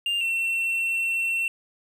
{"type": "tone pair in turn", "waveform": "triangle", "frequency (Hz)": [2800, 2706], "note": ["F7", "E7"], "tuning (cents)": [4, 45], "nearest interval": "minor second", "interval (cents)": 59, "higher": "first", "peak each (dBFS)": -21, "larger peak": "neither", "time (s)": [[0.06, 0.21], [0.21, 1.48]], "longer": "second", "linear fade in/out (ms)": 2, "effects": []}